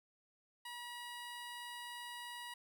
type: tone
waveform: 15% pulse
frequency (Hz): 963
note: B5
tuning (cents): -44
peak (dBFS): -39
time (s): 0.65-2.54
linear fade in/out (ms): 5
effects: none